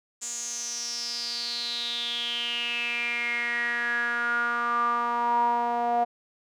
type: tone with band-pass filter sweep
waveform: sawtooth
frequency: 238.1 Hz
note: A#3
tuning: 37 cents sharp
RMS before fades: -28 dBFS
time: 0.21-6.05 s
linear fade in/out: 20 ms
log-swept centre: 7200 to 740 Hz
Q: 9
effects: none